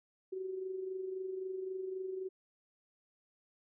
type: tone with amplitude modulation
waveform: sine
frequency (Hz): 376.8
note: F#4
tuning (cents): +32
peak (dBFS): -35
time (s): 0.32-2.29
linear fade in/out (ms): 10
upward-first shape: sine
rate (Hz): 23.8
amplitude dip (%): 50
effects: none